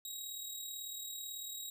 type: tone with amplitude modulation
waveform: 15% pulse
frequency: 3816 Hz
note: A#7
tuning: 40 cents sharp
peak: -33 dBFS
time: 0.05-1.7 s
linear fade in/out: 2 ms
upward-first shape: sine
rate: 38.1 Hz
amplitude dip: 40%
effects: none